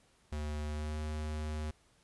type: tone with pitch glide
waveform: square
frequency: 75 to 76.62 Hz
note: D2 to D#2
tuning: +37 to -26 cents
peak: -36 dBFS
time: 0.32-1.71 s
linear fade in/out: 5 ms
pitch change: +37 cents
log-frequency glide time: 0.66-0.99 s
effects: pink hiss -68 dBFS RMS until 2.03 s + resampled to 24000 Hz